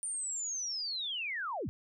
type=linear sweep; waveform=sine; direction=down; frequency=9210 to 59.7 Hz; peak=-34 dBFS; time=0.03-1.69 s; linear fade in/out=0 ms; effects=none